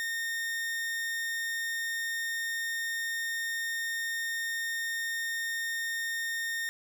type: tone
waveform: 40% pulse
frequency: 1834 Hz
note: A#6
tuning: 29 cents flat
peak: -30 dBFS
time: 0-6.69 s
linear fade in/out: 0 ms
effects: none